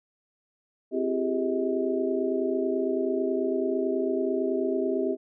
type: tone cluster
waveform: sine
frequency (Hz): 260.8 / 338.9 / 391.3 / 420.4 / 635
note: C4 / E4 / G4 / G#4 / D#5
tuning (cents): -5 / +48 / -3 / +21 / +35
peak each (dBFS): -30 / -32 / -27 / -34 / -33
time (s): 0.91-5.17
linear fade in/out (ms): 50
effects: none